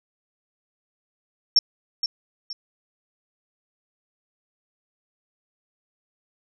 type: tone with echo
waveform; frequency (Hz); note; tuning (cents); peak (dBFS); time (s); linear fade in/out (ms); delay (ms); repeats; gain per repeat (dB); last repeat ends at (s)
sine; 5450; F8; -43; -12; 1.56-1.59; 2; 470; 2; -9; 2.53
effects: none